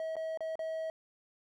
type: tone with dropouts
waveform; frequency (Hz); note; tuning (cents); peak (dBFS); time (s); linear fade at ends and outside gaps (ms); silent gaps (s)
triangle; 642; E5; -46; -32; 0-0.9; 1; 0.156-0.166 / 0.374-0.406 / 0.555-0.592
effects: none